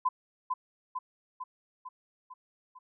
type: tone with echo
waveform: sine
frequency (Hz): 1014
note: B5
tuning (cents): +45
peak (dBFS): -23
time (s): 0.05-0.09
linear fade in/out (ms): 10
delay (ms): 450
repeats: 6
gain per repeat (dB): -4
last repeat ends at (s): 2.79
effects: none